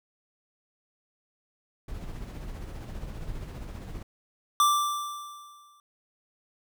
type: noise with tremolo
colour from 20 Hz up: brown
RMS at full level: -36 dBFS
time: 1.88-4.03 s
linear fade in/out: 5 ms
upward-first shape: sine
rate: 15 Hz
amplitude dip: 40%
type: tone with exponential decay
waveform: square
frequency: 1174.7 Hz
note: D6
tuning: in tune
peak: -18 dBFS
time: 4.6-5.8 s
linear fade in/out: 1 ms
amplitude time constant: 260 ms
effects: none